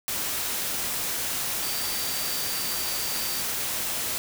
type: tone in noise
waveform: sine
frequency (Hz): 4653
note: D8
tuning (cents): -17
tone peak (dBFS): -35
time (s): 1.63-3.41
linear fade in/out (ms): 0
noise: white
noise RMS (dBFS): -29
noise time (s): 0.08-4.18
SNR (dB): -9
effects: none